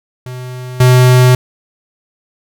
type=tone with level steps; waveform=square; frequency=126.2 Hz; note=B2; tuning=38 cents sharp; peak=-24 / -5 dBFS; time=0.26-1.35 s; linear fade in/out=2 ms; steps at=0.8 s; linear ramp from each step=5 ms; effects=none